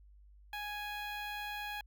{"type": "tone with notch filter", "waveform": "15% pulse", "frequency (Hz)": 830.6, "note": "G#5", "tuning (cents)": 0, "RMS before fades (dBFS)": -41, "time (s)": [0.53, 1.81], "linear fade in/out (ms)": 2, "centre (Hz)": 8200, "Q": 1.1, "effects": ["added 50 Hz sine -56 dBFS peak until 1.86 s"]}